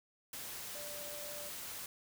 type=tone in noise; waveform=sine; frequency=587.3 Hz; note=D5; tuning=in tune; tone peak=-48 dBFS; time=0.75-1.49 s; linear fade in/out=2 ms; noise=white; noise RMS=-45 dBFS; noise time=0.33-1.86 s; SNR=-6 dB; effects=none